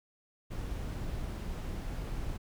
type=noise; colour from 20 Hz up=brown; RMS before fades=-37 dBFS; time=0.5-2.38 s; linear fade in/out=20 ms; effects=none